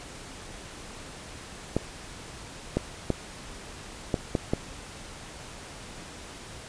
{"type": "clicks", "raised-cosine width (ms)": 2, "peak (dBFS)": -10, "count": 6, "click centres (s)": [1.766, 2.77, 3.103, 4.142, 4.352, 4.535], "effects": ["pink hiss -43 dBFS RMS until 6.68 s", "resampled to 22050 Hz"]}